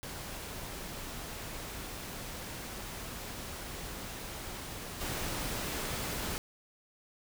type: noise with level steps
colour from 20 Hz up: pink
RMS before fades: -42 / -36 dBFS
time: 0.03-6.38 s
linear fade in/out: 0 ms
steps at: 5 s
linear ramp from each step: 20 ms
effects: none